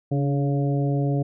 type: harmonic tone with a mistuned harmonic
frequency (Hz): 140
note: C#3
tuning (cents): +18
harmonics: 1 / 2 / 3 / 4 / 5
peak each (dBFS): -21 / -27 / -31 / -33 / -35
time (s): 0.11-1.23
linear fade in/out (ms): 10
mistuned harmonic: 2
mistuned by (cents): +46
effects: none